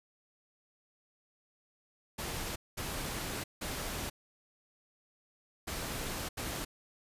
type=noise bursts at uneven times; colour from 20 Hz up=pink; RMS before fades=-38 dBFS; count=5; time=2.18-2.56 / 2.77-3.44 / 3.61-4.1 / 5.67-6.29 / 6.37-6.65 s; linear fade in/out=10 ms; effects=resampled to 32000 Hz